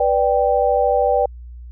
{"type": "chord", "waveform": "sine", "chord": "G major", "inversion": "first", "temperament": "equal", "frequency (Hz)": [493.9, 587.3, 784], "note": ["B4", "D5", "G5"], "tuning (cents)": [0, 0, 0], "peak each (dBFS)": -18, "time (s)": [0, 1.26], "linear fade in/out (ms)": 5, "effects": ["added 60 Hz sine -33 dBFS peak until 1.71 s"]}